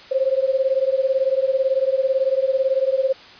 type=beating tone pair; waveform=sine; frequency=523.3 / 541.3 Hz; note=C5 / C#5; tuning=0 / -41 cents; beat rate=18 Hz; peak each=-19 / -20 dBFS; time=0.11-3.13 s; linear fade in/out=10 ms; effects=white hiss -43 dBFS RMS until 3.39 s + resampled to 11025 Hz